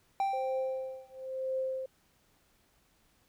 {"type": "tone with exponential decay", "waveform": "triangle", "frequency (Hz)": 784, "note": "G5", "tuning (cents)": 0, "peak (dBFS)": -24, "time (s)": [0.2, 1.26], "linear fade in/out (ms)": 1, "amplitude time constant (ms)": 230}
{"type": "tone with tremolo", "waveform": "sine", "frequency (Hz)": 524, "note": "C5", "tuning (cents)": 2, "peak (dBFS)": -29, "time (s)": [0.33, 1.86], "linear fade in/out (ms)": 5, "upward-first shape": "triangle", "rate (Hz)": 1, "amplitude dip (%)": 100}
{"effects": ["pink hiss -69 dBFS RMS until 3.28 s"]}